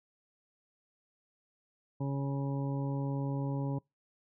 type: harmonic tone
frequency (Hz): 138.59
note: C#3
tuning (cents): 0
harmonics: 1 / 2 / 3 / 4 / 6 / 7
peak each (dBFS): -32 / -37 / -45 / -44 / -48 / -48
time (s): 2-3.79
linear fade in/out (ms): 10
effects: noise-tail reverb RT60 0.2 s tail -25 dB re dry